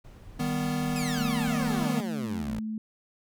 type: noise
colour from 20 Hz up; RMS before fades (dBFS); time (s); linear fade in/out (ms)
brown; -46; 0.04-1.86; 10
type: chord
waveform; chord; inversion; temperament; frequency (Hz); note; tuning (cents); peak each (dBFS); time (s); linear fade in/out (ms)
square; Eb augmented; none; equal; 155.56 / 196 / 246.9; Eb3 / G3 / B3; 0 / 0 / 0; -32 / -36 / -30; 0.39-2.01; 10
type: exponential sweep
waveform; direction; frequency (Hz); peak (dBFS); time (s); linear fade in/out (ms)
15% pulse; down; 2610 to 51.91; -28; 0.96-2.59; 0
type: tone with pitch glide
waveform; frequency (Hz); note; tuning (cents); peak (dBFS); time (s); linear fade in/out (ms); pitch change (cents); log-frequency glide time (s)
sine; 222 to 217.7; A3 to A3; +16 to -18; -30; 1.18-2.78; 2; -34; 2.11-2.16
effects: none